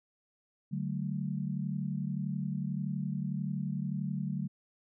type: chord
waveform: sine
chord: D major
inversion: none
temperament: equal with one note detuned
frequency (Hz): 146.83 / 188.56 / 220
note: D3 / F#3 / A3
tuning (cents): 0 / +33 / 0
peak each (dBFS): -35 / -35 / -39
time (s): 0.71-4.48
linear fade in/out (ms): 20
effects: none